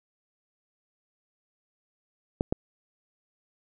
clicks, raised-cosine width 2 ms, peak -11 dBFS, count 2, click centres 2.409 / 2.525 s, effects none

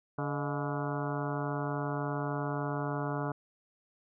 harmonic tone with a mistuned harmonic, 143.5 Hz, D3, 40 cents flat, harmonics 1 / 2 / 3 / 4 / 5 / 6 / 7 / 8 / 9 / 10, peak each -35 / -38 / -40 / -41 / -42 / -43 / -43 / -44 / -45 / -45 dBFS, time 0.18-3.32 s, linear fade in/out 5 ms, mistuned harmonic 4, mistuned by +100 cents, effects none

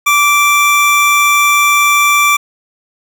square tone pair together, 1164.4 / 2349 Hz, D6 / D7, -15 / 0 cents, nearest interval octave, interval 1215 cents, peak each -11 dBFS, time 0.06-2.37 s, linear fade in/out 10 ms, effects none

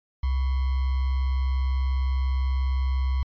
sine tone with sample-and-hold, 65.7 Hz, C2, 8 cents sharp, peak -21 dBFS, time 0.23-3.23 s, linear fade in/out 5 ms, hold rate 1050 Hz, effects resampled to 11025 Hz

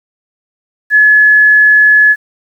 sine tone, 1706 Hz, G#6, 46 cents sharp, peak -3 dBFS, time 0.9-2.16 s, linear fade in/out 50 ms, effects 7-bit

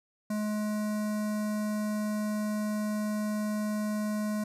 square tone with notch filter, 211.5 Hz, G#3, 32 cents sharp, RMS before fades -31 dBFS, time 0.3-4.44 s, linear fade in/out 5 ms, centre 3100 Hz, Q 0.88, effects resampled to 32000 Hz

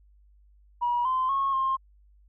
sine tone with pitch steps, 963 / 1034 / 1092 / 1063 Hz, B5 / C6 / C#6 / C6, -44 / -21 / -26 / +27 cents, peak -22 dBFS, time 0.81-1.77 s, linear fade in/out 20 ms, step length 240 ms, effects tanh soft clip ceiling -18 dBFS + added 50 Hz sine -55 dBFS peak until 2.28 s

